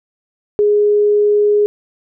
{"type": "tone", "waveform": "sine", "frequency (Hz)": 415.3, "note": "G#4", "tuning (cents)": 0, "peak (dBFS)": -9, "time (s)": [0.59, 1.66], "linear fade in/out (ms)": 0, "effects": []}